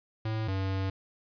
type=tone pair in turn; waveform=square; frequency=110 / 95.93 Hz; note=A2 / G2; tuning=0 / -37 cents; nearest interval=major second; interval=237 cents; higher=first; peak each=-30 / -29 dBFS; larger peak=second; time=0.25-0.48 / 0.48-0.9 s; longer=second; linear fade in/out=5 ms; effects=resampled to 11025 Hz + 10-bit